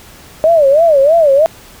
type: tone with vibrato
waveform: sine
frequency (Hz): 605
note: D#5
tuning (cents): -49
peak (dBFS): -5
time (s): 0.44-1.46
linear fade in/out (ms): 0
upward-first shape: sine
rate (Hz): 3.1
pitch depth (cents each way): 200
effects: pink hiss -38 dBFS RMS until 1.8 s